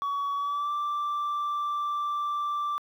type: tone with pitch glide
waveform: sine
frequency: 1129 to 1173.5 Hz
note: C#6 to D6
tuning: +31 to -2 cents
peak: -24 dBFS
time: 0.02-2.78 s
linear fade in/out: 0 ms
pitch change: +67 cents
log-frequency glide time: 0.35-0.72 s
effects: tanh soft clip ceiling -26 dBFS + 10-bit